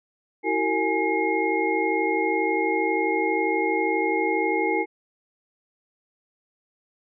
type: tone cluster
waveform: sine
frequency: 325.9 / 378.2 / 456.2 / 835 / 2145 Hz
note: E4 / F#4 / A#4 / G#5 / C7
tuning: -20 / +38 / -37 / +9 / +42 cents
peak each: -27 dBFS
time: 0.43-4.86 s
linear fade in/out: 50 ms
effects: none